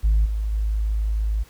sine tone with level steps, 53.2 Hz, G#1, 42 cents sharp, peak -13 / -21 / -19 dBFS, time 0.03-1.44 s, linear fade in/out 20 ms, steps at 0.25 / 0.52 s, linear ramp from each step 10 ms, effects tanh soft clip ceiling -12 dBFS + pink hiss -52 dBFS RMS until 1.49 s

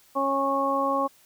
harmonic tone, 274.5 Hz, C#4, 17 cents flat, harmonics 1 / 2 / 3 / 4, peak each -30 / -27 / -30 / -25 dBFS, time 0.15-1.08 s, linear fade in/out 20 ms, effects white hiss -58 dBFS RMS until 1.25 s

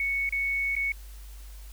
sine tone with dropouts, 2217 Hz, C#7, in tune, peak -25 dBFS, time 0-0.92 s, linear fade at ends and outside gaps 2 ms, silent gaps 0.292-0.324 / 0.753-0.764 s, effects added 50 Hz sine -41 dBFS peak until 1.72 s + white hiss -54 dBFS RMS until 1.72 s

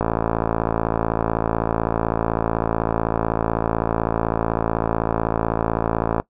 click train, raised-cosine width 1 ms, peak -5 dBFS, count 347, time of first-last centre 0.01-6.2 s, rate 55.9 Hz, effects noise-tail reverb RT60 0.1 s tail -19 dB re dry

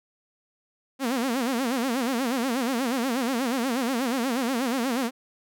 sawtooth tone with vibrato, 249.9 Hz, B3, 21 cents sharp, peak -20 dBFS, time 0.99-5.11 s, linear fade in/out 50 ms, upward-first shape sine, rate 8.3 Hz, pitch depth 170 cents each way, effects none

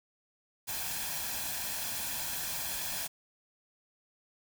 white noise with comb filter, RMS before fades -36 dBFS, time 0.67-3.08 s, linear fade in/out 20 ms, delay 1.2 ms, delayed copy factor +0.55, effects none

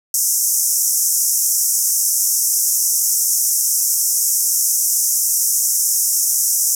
pink band-pass noise, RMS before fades -17 dBFS, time 0.14-6.75 s, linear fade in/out 2 ms, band 5500 to 15000 Hz, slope 96 dB/octave, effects none

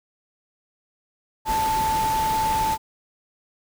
sine tone in noise, 880 Hz, A5, in tune, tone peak -20 dBFS, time 1.45-2.78 s, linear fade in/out 50 ms, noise pink, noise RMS -30 dBFS, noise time 1.45-2.78 s, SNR +7 dB, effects none

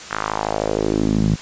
sawtooth tone with band-pass filter sweep, 53 Hz, G#1, 36 cents sharp, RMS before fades -20 dBFS, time 0.1-1.36 s, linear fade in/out 20 ms, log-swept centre 1500 to 160 Hz, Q 2.5, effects white hiss -35 dBFS RMS until 1.41 s + resampled to 16000 Hz

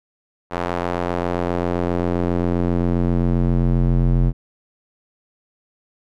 square tone with band-pass filter sweep, 43.77 Hz, F1, 5 cents sharp, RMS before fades -19 dBFS, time 0.5-4.33 s, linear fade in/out 50 ms, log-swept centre 900 to 120 Hz, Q 0.86, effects none

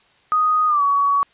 sine tone with pitch glide, 1244.5 to 1128.1 Hz, D#6 to C#6, 0 to +30 cents, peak -14 dBFS, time 0.32-1.23 s, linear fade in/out 0 ms, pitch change -170 cents, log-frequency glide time 0.67-0.83 s, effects white hiss -56 dBFS RMS until 1.33 s + resampled to 8000 Hz

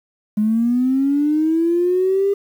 triangle linear sweep, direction up, 207.9 to 403.3 Hz, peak -10 dBFS, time 0.37-2.34 s, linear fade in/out 10 ms, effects tanh soft clip ceiling -12 dBFS + 8-bit

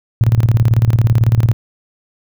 sine tone with tremolo, 114 Hz, A#2, 38 cents flat, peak -6 dBFS, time 0.21-1.53 s, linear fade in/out 0 ms, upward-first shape square, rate 18 Hz, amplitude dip 75%, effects none

